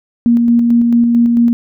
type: tone with tremolo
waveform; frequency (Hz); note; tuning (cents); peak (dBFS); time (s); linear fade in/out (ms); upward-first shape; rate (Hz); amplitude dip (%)
sine; 235.9; A#3; +21; -6; 0.26-1.53; 0; square; 4.5; 25
effects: none